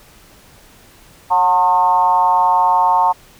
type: tone with frequency modulation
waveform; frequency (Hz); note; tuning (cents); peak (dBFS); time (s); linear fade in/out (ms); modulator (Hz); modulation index
sine; 900; A5; +39; -10; 1.3-3.13; 20; 174; 0.87
effects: pink hiss -46 dBFS RMS until 3.39 s